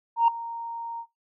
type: tone with ADSR envelope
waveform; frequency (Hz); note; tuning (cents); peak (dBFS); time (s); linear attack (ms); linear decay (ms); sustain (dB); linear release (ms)
sine; 928; A#5; -8; -13; 0.16-1.06; 120; 4; -19; 69
effects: noise-tail reverb RT60 0.2 s tail -21 dB re dry + tanh soft clip ceiling -12 dBFS